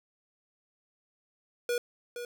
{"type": "tone with echo", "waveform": "square", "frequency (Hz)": 482.1, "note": "B4", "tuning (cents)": -42, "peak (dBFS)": -28, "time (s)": [1.69, 1.78], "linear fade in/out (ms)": 2, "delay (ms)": 470, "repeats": 1, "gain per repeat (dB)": -9, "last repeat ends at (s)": 2.25, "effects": []}